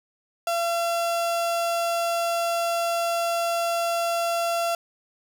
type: tone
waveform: 35% pulse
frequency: 680 Hz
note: F5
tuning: 46 cents flat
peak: -21 dBFS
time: 0.47-4.75 s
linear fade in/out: 2 ms
effects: none